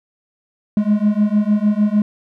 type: beating tone pair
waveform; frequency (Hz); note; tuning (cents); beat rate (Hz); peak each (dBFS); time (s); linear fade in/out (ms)
triangle; 205.9 / 212.5; G#3 / G#3; -15 / +40; 6.6; -14; 0.77-2.02; 2
effects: none